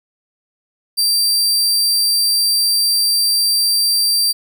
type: tone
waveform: sawtooth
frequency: 4699 Hz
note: D8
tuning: in tune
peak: -10 dBFS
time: 0.97-4.33 s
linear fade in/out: 20 ms
effects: none